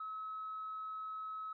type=tone with tanh clipping; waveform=triangle; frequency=1287 Hz; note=E6; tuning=42 cents flat; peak=-40 dBFS; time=0-1.53 s; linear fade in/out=5 ms; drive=1 dB; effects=resampled to 11025 Hz